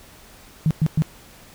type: tone bursts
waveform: sine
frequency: 156.8 Hz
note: D#3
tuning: 14 cents sharp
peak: -14 dBFS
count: 3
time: 0.66-1.021 s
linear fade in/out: 0 ms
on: 47 ms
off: 110 ms
effects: pink hiss -47 dBFS RMS until 1.54 s